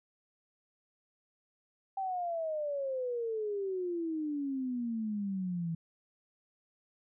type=exponential sweep; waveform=sine; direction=down; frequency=784 to 162.5 Hz; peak=-32 dBFS; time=1.97-5.75 s; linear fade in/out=5 ms; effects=none